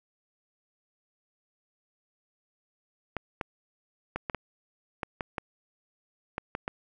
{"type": "clicks", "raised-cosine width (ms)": 0.5, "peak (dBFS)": -16, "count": 11, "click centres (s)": [3.167, 3.412, 4.16, 4.298, 4.347, 5.032, 5.208, 5.382, 6.381, 6.551, 6.679], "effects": []}